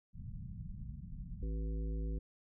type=low-pass noise; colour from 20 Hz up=pink; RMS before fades=-45 dBFS; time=0.13-1.46 s; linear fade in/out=50 ms; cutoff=200 Hz; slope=48 dB/octave
type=harmonic tone; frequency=54 Hz; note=A1; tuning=32 cents flat; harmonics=1 / 3 / 5 / 7 / 9; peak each=-35 / -45 / -49 / -52 / -54 dBFS; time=1.42-2.19 s; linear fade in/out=10 ms
effects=none